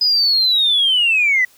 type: linear sweep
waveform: sine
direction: down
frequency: 5020 to 1944 Hz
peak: -11 dBFS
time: 0.01-1.45 s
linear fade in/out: 5 ms
effects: tanh soft clip ceiling -7 dBFS + white hiss -51 dBFS RMS until 1.57 s